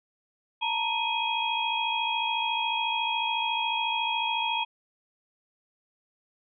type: tone cluster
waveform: sine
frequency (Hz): 891 / 945 / 2505 / 3286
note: A5 / A#5 / D#7 / G#7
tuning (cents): +22 / +23 / +11 / -19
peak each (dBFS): -31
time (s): 0.61-4.65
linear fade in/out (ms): 20
effects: none